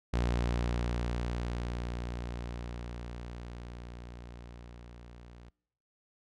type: tone with level ramp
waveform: sawtooth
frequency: 59.5 Hz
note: A#1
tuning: 36 cents sharp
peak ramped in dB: -23 to -46 dBFS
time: 0.13-5.5 s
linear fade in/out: 10 ms
effects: noise-tail reverb RT60 0.8 s tail -26 dB re dry + low-pass 6000 Hz 12 dB/octave